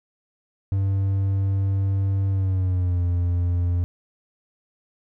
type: tone with pitch glide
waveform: triangle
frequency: 97.4 to 87.78 Hz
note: G2 to F2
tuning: -11 to +9 cents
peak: -17 dBFS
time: 0.72-3.84 s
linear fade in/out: 0 ms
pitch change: -180 cents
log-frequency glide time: 2.29-3.02 s
effects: none